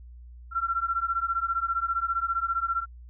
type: beating tone pair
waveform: sine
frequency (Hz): 1353 / 1368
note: E6 / F6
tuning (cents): +45 / -36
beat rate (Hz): 15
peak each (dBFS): -28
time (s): 0.51-2.86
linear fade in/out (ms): 50
effects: added 60 Hz sine -43 dBFS peak until 3.09 s